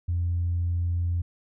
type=tone; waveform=sine; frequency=86.6 Hz; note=F2; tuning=14 cents flat; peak=-22 dBFS; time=0.08-1.22 s; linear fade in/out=10 ms; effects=tanh soft clip ceiling -19 dBFS